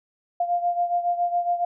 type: beating tone pair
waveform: sine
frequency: 698.5 / 705.7 Hz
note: F5 / F5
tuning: 0 / +18 cents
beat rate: 7.2 Hz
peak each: -22 / -27 dBFS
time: 0.4-1.65 s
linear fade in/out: 5 ms
effects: none